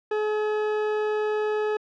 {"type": "tone", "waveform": "40% pulse", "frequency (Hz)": 425.6, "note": "G#4", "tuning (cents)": 42, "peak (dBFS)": -22, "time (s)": [0.11, 1.77], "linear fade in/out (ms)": 5, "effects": ["low-pass 2000 Hz 12 dB/octave"]}